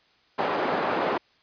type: band-pass noise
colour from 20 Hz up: white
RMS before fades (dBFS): -26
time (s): 0.38-1.18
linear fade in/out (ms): 10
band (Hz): 290 to 940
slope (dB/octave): 12
effects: white hiss -62 dBFS RMS until 1.42 s + resampled to 11025 Hz